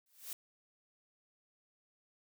blue noise with exponential growth, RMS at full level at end -39 dBFS, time 0.06-0.33 s, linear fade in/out 2 ms, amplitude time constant 58 ms, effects none

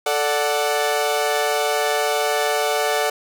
sawtooth chord, D major, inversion second, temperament equal, 440 / 587.3 / 740 Hz, A4 / D5 / F#5, 0 / 0 / 0 cents, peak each -19 dBFS, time 0.06-3.1 s, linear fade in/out 5 ms, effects none

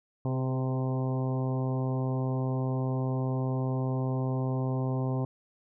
harmonic tone with a mistuned harmonic, 130 Hz, C3, 11 cents flat, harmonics 1 / 2 / 3 / 4 / 5 / 6 / 7 / 8, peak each -28 / -34 / -38 / -40 / -42 / -44 / -45 / -46 dBFS, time 0.25-5.25 s, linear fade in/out 2 ms, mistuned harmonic 3, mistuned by +22 cents, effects none

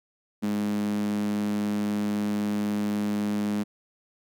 sawtooth tone with high-pass filter, 103.83 Hz, G#2, in tune, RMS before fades -27 dBFS, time 0.42-3.64 s, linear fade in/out 20 ms, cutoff 230 Hz, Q 9.5, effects none

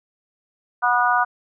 harmonic tone, 244 Hz, B3, 21 cents flat, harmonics 3 / 4 / 5 / 6, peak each -21 / -21 / -21 / -21 dBFS, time 0.82-1.25 s, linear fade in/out 20 ms, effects none

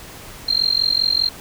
sine tone with amplitude modulation, 4180 Hz, C8, 2 cents flat, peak -11 dBFS, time 0.48-1.29 s, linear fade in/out 10 ms, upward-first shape sine, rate 45 Hz, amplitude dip 100%, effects pink hiss -38 dBFS RMS until 1.4 s

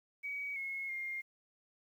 sine tone with pitch steps, 2264 / 2172 / 2121 Hz, C#7 / C#7 / C7, +36 / -36 / +23 cents, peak -37 dBFS, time 0.23-1.22 s, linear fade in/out 20 ms, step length 330 ms, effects 11-bit

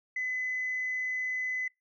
sine tone, 2016 Hz, B6, 35 cents sharp, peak -29 dBFS, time 0.16-1.68 s, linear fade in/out 5 ms, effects noise-tail reverb RT60 0.2 s tail -25 dB re dry + tanh soft clip ceiling -25 dBFS

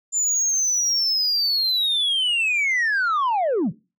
sine linear sweep, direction down, 7160 to 123.47 Hz, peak -16 dBFS, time 0.12-3.72 s, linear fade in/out 50 ms, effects noise-tail reverb RT60 0.3 s tail -21 dB re dry + tanh soft clip ceiling -17 dBFS

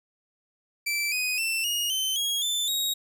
sawtooth tone with pitch steps, 2331 / 2498 / 2678 / 2870 / 3076 / 3297 / 3533 / 3787 Hz, D7 / D#7 / E7 / F7 / G7 / G#7 / A7 / A#7, -14 / +6 / +27 / +47 / -33 / -13 / +6 / +27 cents, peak -22 dBFS, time 0.86-2.94 s, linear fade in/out 10 ms, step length 260 ms, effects none

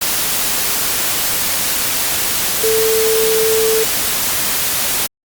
sine tone in noise, 443.1 Hz, A4, 12 cents sharp, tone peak -13 dBFS, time 2.63-3.84 s, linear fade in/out 10 ms, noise white, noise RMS -17 dBFS, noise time 0.01-5.07 s, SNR +1 dB, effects Opus 48 kbps

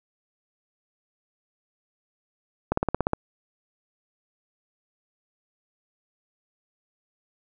slowing click train, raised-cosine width 1 ms, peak -8 dBFS, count 8, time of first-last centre 2.72-3.134 s, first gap 54 ms, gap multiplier 1.03, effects none

